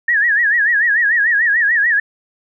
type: tone with vibrato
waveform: sine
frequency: 1776 Hz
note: A6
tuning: 16 cents sharp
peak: -11 dBFS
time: 0.08-2 s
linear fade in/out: 5 ms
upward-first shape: sine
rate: 6.8 Hz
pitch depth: 150 cents each way
effects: none